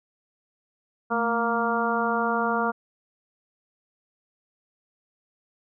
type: harmonic tone with a mistuned harmonic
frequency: 233.3 Hz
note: A#3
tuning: 2 cents sharp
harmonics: 1 / 2 / 3 / 4 / 5 / 6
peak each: -29 / -29 / -29 / -29 / -29 / -29 dBFS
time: 1.1-2.72 s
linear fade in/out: 20 ms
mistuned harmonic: 1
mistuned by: -67 cents
effects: none